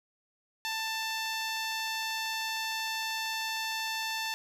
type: tone with low-pass filter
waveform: 10% pulse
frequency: 887 Hz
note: A5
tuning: 14 cents sharp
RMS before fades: -34 dBFS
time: 0.65-4.34 s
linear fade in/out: 0 ms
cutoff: 11000 Hz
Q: 0.81
effects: none